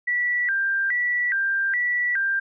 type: tone with vibrato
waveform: sine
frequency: 1760 Hz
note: A6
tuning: in tune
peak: -20 dBFS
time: 0.07-2.4 s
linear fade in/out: 10 ms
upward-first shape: square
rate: 1.2 Hz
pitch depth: 180 cents each way
effects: none